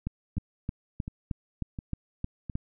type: two click trains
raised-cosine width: 5 ms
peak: -18 / -23 dBFS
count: 9 / 4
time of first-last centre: 0.07-2.554 / 0.37-2.498 s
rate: 3.22 / 1.41 Hz
effects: none